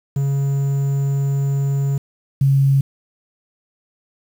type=tone pair in turn; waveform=triangle / sine; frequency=139 / 137.09 Hz; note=C#3 / C#3; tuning=+5 / -19 cents; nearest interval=unison; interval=24 cents; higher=first; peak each=-14 / -11 dBFS; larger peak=second; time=0.16-1.98 / 2.41-2.81 s; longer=first; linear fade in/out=5 ms; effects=7-bit